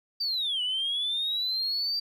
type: linear two-way sweep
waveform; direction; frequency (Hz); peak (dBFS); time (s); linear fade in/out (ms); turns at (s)
sine; down then up; 4699 to 2924 to 4699; -25; 0.2-2; 10; 0.62
effects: tanh soft clip ceiling -23 dBFS + 11-bit